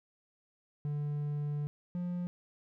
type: tone pair in turn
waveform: triangle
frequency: 146.83 / 177 Hz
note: D3 / F3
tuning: 0 / +23 cents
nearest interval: minor third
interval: 323 cents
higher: second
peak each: -30 / -31 dBFS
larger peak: first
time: 0.85-1.67 / 1.95-2.27 s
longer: first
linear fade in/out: 0 ms
effects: none